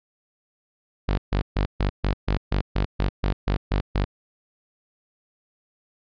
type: tone bursts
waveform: sawtooth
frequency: 49.07 Hz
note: G1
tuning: 2 cents sharp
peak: -16 dBFS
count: 13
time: 1.08-4.047 s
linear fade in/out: 10 ms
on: 99 ms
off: 140 ms
effects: resampled to 11025 Hz